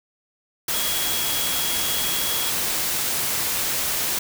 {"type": "tone in noise", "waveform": "sine", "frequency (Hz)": 3322, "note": "G#7", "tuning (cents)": 0, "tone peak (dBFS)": -29, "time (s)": [0.74, 2.5], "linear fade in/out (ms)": 5, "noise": "white", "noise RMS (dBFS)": -24, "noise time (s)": [0.68, 4.19], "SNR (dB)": -8, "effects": []}